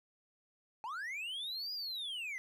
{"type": "linear two-way sweep", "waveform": "triangle", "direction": "up then down", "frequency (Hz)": [830.6, 4951, 1974], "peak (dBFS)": -37, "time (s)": [0.84, 2.38], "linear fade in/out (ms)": 0, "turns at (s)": 1.73, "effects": []}